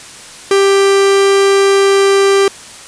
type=tone; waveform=45% pulse; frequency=393.8 Hz; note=G4; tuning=8 cents sharp; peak=-7 dBFS; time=0.51-2.48 s; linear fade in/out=2 ms; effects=white hiss -33 dBFS RMS until 2.87 s + resampled to 22050 Hz

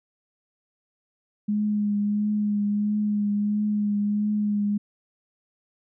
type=tone with vibrato; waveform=sine; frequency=207.7 Hz; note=G#3; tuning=in tune; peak=-21 dBFS; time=1.48-4.78 s; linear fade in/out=10 ms; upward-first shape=triangle; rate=1.5 Hz; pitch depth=26 cents each way; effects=none

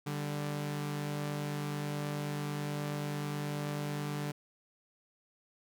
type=tone pair together; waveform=sawtooth; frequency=146.69 / 196 Hz; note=D3 / G3; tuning=-2 / 0 cents; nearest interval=perfect fourth; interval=502 cents; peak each=-31 / -38 dBFS; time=0.06-4.32 s; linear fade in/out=10 ms; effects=none

